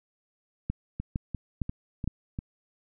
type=two click trains; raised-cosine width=5 ms; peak=-20 / -16 dBFS; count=5 / 4; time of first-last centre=1-2.389 / 0.7-2.076 s; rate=2.88 / 2.18 Hz; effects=none